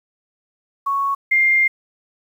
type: tone pair in turn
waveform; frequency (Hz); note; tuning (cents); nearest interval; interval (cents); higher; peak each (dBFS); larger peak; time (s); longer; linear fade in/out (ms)
sine; 1108.7 / 2109; C#6 / C7; 0 / +13; major seventh; 1113; second; -17 / -12; second; 0.86-1.15 / 1.31-1.68; second; 10
effects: 8-bit